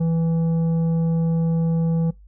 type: tone with tanh clipping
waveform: sine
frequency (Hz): 164.81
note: E3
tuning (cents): 0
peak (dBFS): -19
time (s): 0-2.11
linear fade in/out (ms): 10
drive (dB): 8
effects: noise-tail reverb RT60 0.2 s tail -24 dB re dry + added 50 Hz sine -44 dBFS peak until 2.27 s